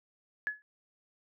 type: tone with exponential decay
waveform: sine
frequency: 1700 Hz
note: G#6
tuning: 40 cents sharp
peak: -26 dBFS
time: 0.47-0.62 s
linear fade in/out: 0 ms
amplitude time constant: 32 ms
effects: none